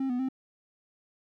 triangle tone with pitch steps, 267.1 / 247.2 / 262.3 Hz, C4 / B3 / C4, +36 / +2 / +4 cents, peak -25 dBFS, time 0-0.288 s, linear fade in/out 5 ms, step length 96 ms, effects none

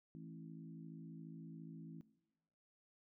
harmonic tone with a mistuned harmonic, 54.5 Hz, A1, 16 cents flat, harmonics 3 / 4 / 5 / 6, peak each -52 / -57 / -56 / -60 dBFS, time 0.15-2.01 s, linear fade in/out 0 ms, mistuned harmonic 5, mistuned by -17 cents, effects noise-tail reverb RT60 1.0 s tail -19 dB re dry

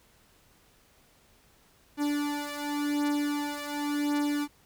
45% pulse beating tone pair, 291.4 / 292.31 Hz, D4 / D4, -13 / -8 cents, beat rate 0.91 Hz, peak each -30 / -32 dBFS, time 1.97-4.48 s, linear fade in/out 50 ms, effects pink hiss -62 dBFS RMS until 4.65 s

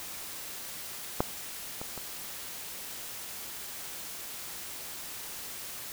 clicks, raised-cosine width 1 ms, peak -10 / -23 / -26 dBFS, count 3, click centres 1.205 / 1.815 / 1.977 s, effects white hiss -41 dBFS RMS until 5.92 s

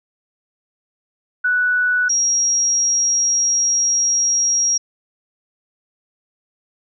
sine tone pair in turn, 1480 / 5640 Hz, F#6 / F8, 0 / +16 cents, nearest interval octave + major seventh, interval 2316 cents, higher second, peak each -14 dBFS, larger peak neither, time 1.44-2.09 / 2.09-4.78 s, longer second, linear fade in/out 10 ms, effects none

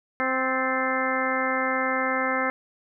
harmonic tone with a mistuned harmonic, 261.2 Hz, C4, 3 cents flat, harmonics 1 / 2 / 3 / 4 / 5 / 6 / 7 / 8, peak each -31 / -29 / -32 / -32 / -29 / -34 / -31 / -30 dBFS, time 0.2-2.5 s, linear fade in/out 0 ms, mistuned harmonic 7, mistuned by -57 cents, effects none

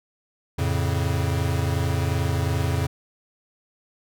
square chord, F augmented, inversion none, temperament equal, 87.31 / 110 / 138.59 Hz, F2 / A2 / C#3, 0 / 0 / 0 cents, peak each -25 / -28 / -27 dBFS, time 0.58-2.87 s, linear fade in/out 10 ms, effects none

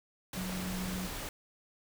sine tone in noise, 184.8 Hz, F#3, 2 cents flat, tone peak -36 dBFS, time 0.37-1.07 s, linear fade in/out 2 ms, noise pink, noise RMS -40 dBFS, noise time 0.33-1.29 s, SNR +1 dB, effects none

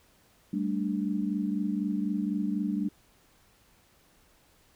sine chord, G suspended second, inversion none, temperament equal, 196 / 220 / 293.7 Hz, G3 / A3 / D4, 0 / 0 / 0 cents, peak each -30 / -32 / -32 dBFS, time 0.53-2.89 s, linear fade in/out 5 ms, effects pink hiss -63 dBFS RMS until 4.75 s

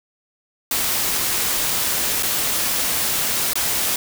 white noise with dropouts, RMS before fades -21 dBFS, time 0.71-3.96 s, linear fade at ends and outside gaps 2 ms, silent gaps 2.226-2.231 / 3.534-3.555 s, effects none

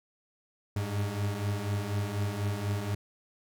40% pulse beating tone pair, 99.1 / 103.2 Hz, G2 / G#2, +19 / -10 cents, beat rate 4.1 Hz, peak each -34 / -30 dBFS, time 0.76-2.95 s, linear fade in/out 5 ms, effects none

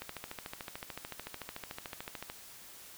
click train, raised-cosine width 0.3 ms, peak -24 dBFS, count 32, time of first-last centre 0.02-2.299 s, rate 13.6 Hz, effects white hiss -52 dBFS RMS until 2.97 s

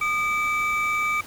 triangle tone pair together, 1223 / 2309 Hz, D#6 / D7, -30 / -30 cents, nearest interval major seventh, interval 1100 cents, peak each -23 / -22 dBFS, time 0.01-1.21 s, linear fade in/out 5 ms, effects pink hiss -43 dBFS RMS until 1.26 s

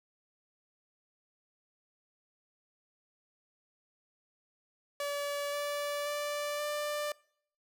sawtooth tone with pitch steps, 574 / 580 / 586.1 / 592.2 Hz, D5 / D5 / D5 / D5, -40 / -22 / -4 / +14 cents, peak -29 dBFS, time 5-7.12 s, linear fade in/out 2 ms, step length 530 ms, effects noise-tail reverb RT60 0.6 s tail -23 dB re dry

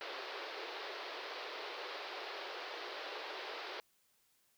pink band-pass noise, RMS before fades -45 dBFS, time 0.01-3.8 s, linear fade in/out 0 ms, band 370 to 4800 Hz, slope 48 dB/octave, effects white hiss -74 dBFS RMS until 4.57 s

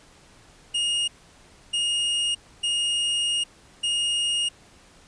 45% pulse tone bursts at uneven times, 2854 Hz, F7, 37 cents sharp, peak -22 dBFS, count 4, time 0.74-1.08 / 1.73-2.35 / 2.63-3.44 / 3.83-4.49 s, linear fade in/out 10 ms, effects pink hiss -53 dBFS RMS until 5.07 s + resampled to 22050 Hz

